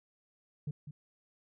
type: tone with echo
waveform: sine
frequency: 146.83 Hz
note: D3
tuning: in tune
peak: -31 dBFS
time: 0.67-0.71 s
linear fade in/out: 5 ms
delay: 200 ms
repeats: 1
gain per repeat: -11 dB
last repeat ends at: 0.91 s
effects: tanh soft clip ceiling -32 dBFS